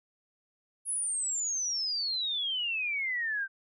sine exponential sweep, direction down, 10650 to 1545 Hz, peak -29 dBFS, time 0.85-3.48 s, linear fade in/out 50 ms, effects none

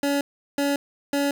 25% pulse tone bursts, 283 Hz, C#4, 36 cents sharp, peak -17 dBFS, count 3, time 0.03-1.31 s, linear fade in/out 2 ms, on 180 ms, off 370 ms, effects 9-bit

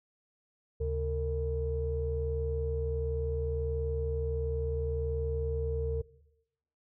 sine tone cluster, 74.1 / 134.8 / 455.4 Hz, D2 / C#3 / A#4, +16 / -48 / -40 cents, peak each -31 / -39 / -32 dBFS, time 0.8-6.02 s, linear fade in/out 10 ms, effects noise-tail reverb RT60 0.9 s tail -20 dB re dry + tanh soft clip ceiling -21 dBFS

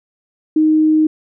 sine tone, 311.1 Hz, D#4, in tune, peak -9 dBFS, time 0.56-1.07 s, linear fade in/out 5 ms, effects none

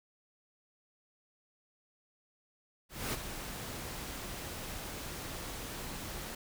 pink noise with ADSR envelope, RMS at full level -34 dBFS, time 2.89-6.35 s, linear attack 240 ms, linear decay 30 ms, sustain -8 dB, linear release 5 ms, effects none

